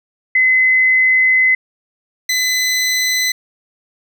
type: tone pair in turn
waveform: sine / 20% pulse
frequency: 2037 / 2015 Hz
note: C7 / B6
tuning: -47 / +34 cents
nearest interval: unison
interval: 19 cents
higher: first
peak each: -9 dBFS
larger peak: neither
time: 0.35-1.55 / 2.29-3.32 s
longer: first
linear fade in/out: 5 ms
effects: none